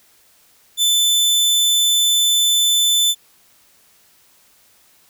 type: tone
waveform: sawtooth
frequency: 3520 Hz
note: A7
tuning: in tune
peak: -10 dBFS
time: 0.77-3.15 s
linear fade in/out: 50 ms
effects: white hiss -54 dBFS RMS until 5.09 s